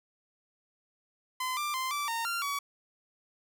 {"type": "tone with pitch steps", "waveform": "sawtooth", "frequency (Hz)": [1024, 1185, 1040, 1164, 919, 1384, 1134], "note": ["C6", "D6", "C6", "D6", "A#5", "F6", "C#6"], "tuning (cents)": [-38, 15, -11, -16, -25, -16, 39], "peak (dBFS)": -27, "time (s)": [1.4, 2.59], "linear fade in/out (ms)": 5, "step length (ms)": 170, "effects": []}